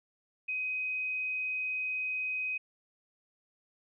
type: tone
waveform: sine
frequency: 2516 Hz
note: D#7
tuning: 19 cents sharp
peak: -31 dBFS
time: 0.48-2.58 s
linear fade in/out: 10 ms
effects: none